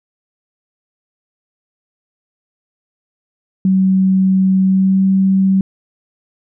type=tone with pitch glide; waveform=sine; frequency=189.5 to 191.81 Hz; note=F#3 to G3; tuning=+42 to -37 cents; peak=-9 dBFS; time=3.65-5.61 s; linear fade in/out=2 ms; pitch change=+21 cents; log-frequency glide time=4.63-5.04 s; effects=none